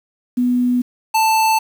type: tone pair in turn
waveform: sine / square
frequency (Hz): 246.9 / 882.7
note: B3 / A5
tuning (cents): 0 / +5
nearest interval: octave + minor seventh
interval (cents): 2205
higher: second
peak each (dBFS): -13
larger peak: neither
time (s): 0.37-0.82 / 1.14-1.59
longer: neither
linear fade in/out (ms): 10
effects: 7-bit